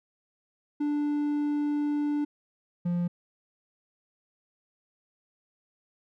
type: tone pair in turn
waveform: triangle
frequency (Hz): 293.7 / 174.64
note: D4 / F3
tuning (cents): 0 / 0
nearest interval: major sixth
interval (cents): 900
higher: first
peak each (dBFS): -23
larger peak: neither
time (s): 0.8-2.25 / 2.85-3.08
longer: first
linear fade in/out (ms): 10
effects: none